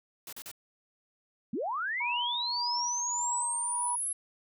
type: noise bursts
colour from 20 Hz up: white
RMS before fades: -43 dBFS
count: 3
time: 0.27-0.515 s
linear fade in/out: 2 ms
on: 57 ms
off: 37 ms
type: linear sweep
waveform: sine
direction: up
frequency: 182 to 11080 Hz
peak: -30 dBFS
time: 1.53-4.13 s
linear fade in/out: 5 ms
type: tone with tremolo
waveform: sine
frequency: 964 Hz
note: B5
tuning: 42 cents flat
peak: -31 dBFS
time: 2-3.96 s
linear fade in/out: 10 ms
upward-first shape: sine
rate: 1.7 Hz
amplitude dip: 50%
effects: none